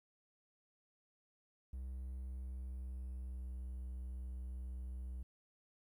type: tone with pitch glide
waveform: triangle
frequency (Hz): 64.3 to 62.72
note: C2 to B1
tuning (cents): -30 to +27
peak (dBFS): -40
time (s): 1.73-5.23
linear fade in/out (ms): 5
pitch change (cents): -43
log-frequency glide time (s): 1.87-3.66
effects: 13-bit